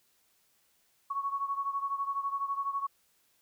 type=beating tone pair; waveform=sine; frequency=1108.7 / 1120.7 Hz; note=C#6 / C#6; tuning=0 / +19 cents; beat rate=12 Hz; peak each=-32 / -36 dBFS; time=1.1-2.87 s; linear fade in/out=10 ms; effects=white hiss -70 dBFS RMS until 3.41 s